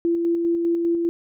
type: tone with tremolo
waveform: sine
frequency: 338.9 Hz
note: E4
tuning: 48 cents sharp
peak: -17 dBFS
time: 0.05-1.09 s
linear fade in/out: 0 ms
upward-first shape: square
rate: 5 Hz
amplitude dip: 30%
effects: none